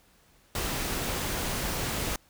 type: noise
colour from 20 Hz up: pink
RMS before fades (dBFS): -31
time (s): 0.55-2.16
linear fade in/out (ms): 2
effects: pink hiss -62 dBFS RMS until 2.29 s